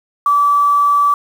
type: tone with quantisation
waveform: sine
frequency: 1154 Hz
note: D6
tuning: 31 cents flat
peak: -9 dBFS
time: 0.26-1.14 s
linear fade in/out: 2 ms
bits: 6
effects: none